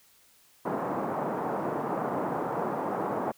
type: band-pass noise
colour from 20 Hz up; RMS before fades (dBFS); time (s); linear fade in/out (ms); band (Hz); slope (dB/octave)
white; -31; 0.65-3.32; 10; 150 to 1000; 24
effects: white hiss -61 dBFS RMS until 3.37 s

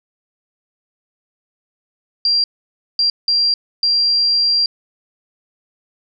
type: tone bursts at uneven times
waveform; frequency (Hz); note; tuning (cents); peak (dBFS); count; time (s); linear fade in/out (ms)
sine; 4747; D8; +18; -12; 4; 2.25-2.44 / 2.99-3.1 / 3.28-3.54 / 3.83-4.66; 2
effects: none

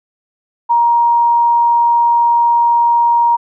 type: tone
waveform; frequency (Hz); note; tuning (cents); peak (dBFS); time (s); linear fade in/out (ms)
sine; 942; A#5; +18; -8; 0.69-3.37; 20
effects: none

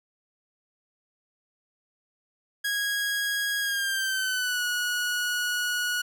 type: tone with pitch glide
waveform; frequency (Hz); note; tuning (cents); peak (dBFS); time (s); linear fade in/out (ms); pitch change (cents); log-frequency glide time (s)
sawtooth; 1648 to 1459.7; G#6 to F#6; -14 to -24; -22; 2.64-6.02; 10; -210; 3.6-4.64
effects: none

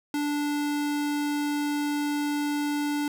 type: tone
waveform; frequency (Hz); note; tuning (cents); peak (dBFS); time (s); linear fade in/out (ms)
square; 292.5; D4; -7; -26; 0.14-3.08; 2
effects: none

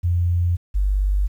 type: tone pair in turn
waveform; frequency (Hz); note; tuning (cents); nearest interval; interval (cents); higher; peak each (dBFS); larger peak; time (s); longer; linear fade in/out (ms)
sine; 87.31 / 49; F2 / G1; 0 / 0; minor seventh; 1000; first; -16; neither; 0.03-0.57 / 0.74-1.28; neither; 20
effects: 9-bit

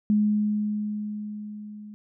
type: tone with level ramp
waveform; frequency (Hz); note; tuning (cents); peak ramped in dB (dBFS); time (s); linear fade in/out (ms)
sine; 210; G#3; +19; -17 to -39; 0.1-1.94; 0
effects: none

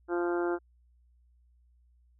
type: harmonic tone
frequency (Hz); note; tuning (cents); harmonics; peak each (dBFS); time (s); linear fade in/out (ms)
174; F3; -6; 2 / 3 / 4 / 5 / 6 / 7 / 8 / 9; -28 / -39 / -38 / -41 / -45 / -45 / -40 / -46; 0.08-0.59; 50
effects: added 60 Hz sine -61 dBFS peak until 2.19 s

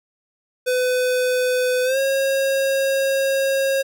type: tone with pitch glide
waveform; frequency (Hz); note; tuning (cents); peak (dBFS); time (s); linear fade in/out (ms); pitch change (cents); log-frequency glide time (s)
square; 503 to 542.2; B4 to C#5; +32 to -38; -18; 0.66-3.83; 20; +130; 1.84-1.98
effects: none

